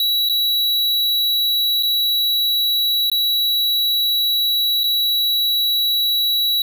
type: tone with dropouts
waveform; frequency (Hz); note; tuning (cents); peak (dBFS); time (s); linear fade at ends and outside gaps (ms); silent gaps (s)
square; 3911; B7; -18; -16; 0-6.62; 2; 0.289-0.296 / 1.826-1.832 / 3.099-3.116 / 4.835-4.84
effects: none